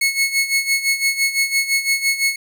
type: tone with tremolo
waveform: sawtooth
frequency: 2190 Hz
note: C#7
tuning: 22 cents flat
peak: -10 dBFS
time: 0.01-2.36 s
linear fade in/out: 5 ms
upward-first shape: sine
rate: 5.9 Hz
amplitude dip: 75%
effects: none